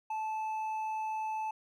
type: tone with hard clipping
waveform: sine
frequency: 872 Hz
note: A5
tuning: 16 cents flat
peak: -34 dBFS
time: 0.1-1.51 s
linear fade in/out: 5 ms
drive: 4 dB
effects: none